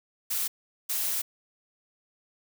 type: noise bursts at uneven times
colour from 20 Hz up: blue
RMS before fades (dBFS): -29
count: 2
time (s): 0.3-0.48 / 0.89-1.22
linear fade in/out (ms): 10
effects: none